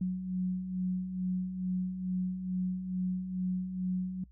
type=beating tone pair; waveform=sine; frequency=182 / 184.3 Hz; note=F#3 / F#3; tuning=-28 / -7 cents; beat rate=2.3 Hz; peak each=-39 / -31 dBFS; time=0.01-4.24 s; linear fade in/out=5 ms; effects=noise-tail reverb RT60 0.1 s tail -25 dB re dry + added 60 Hz sine -54 dBFS peak until 4.31 s